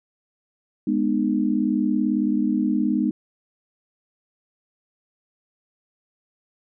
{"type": "chord", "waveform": "sine", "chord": "G# minor", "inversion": "none", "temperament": "equal with one note detuned", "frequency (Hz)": [207.7, 246.9, 305.4], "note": ["G#3", "B3", "D#4"], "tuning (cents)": [0, 0, -32], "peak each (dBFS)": -23, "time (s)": [0.87, 3.11], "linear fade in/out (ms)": 5, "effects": []}